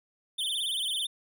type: tone with vibrato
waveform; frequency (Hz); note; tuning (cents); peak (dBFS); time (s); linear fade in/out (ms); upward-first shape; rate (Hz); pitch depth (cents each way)
square; 3322; G#7; 0; -29; 0.38-1.07; 10; sine; 18; 170
effects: none